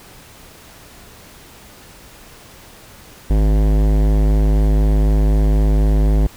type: tone with hard clipping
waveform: sine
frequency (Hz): 52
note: G#1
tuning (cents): +3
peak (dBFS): -13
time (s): 3.3-6.27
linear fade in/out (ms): 5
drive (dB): 18
effects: pink hiss -42 dBFS RMS until 6.36 s